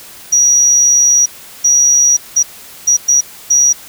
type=tone bursts at uneven times; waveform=sine; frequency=5780 Hz; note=F#8; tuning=41 cents flat; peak=-6 dBFS; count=6; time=0.32-1.26 / 1.64-2.17 / 2.36-2.43 / 2.87-2.97 / 3.08-3.21 / 3.5-3.73 s; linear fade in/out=10 ms; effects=white hiss -35 dBFS RMS until 3.88 s